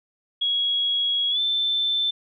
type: tone with pitch glide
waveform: sine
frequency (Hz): 3322 to 3540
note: G#7 to A7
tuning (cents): 0 to +10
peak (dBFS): -20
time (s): 0.41-2.11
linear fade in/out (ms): 10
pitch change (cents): +110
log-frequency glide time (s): 1.3-1.4
effects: none